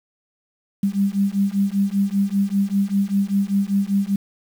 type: beating tone pair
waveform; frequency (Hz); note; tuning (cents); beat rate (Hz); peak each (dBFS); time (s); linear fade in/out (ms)
sine; 196 / 201.1; G3 / G3; 0 / +44; 5.1; -20; 0.83-4.16; 5
effects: 7-bit